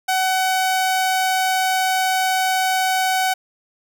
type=tone; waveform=sawtooth; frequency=752 Hz; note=F#5; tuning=28 cents sharp; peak=-13 dBFS; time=0.08-3.34 s; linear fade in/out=10 ms; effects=none